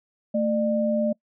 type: tone pair together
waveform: sine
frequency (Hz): 222.7 / 600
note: A3 / D5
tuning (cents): +21 / +37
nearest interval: octave + perfect fourth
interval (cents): 1716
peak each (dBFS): -23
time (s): 0.34-1.13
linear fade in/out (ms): 10
effects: noise-tail reverb RT60 0.1 s tail -24 dB re dry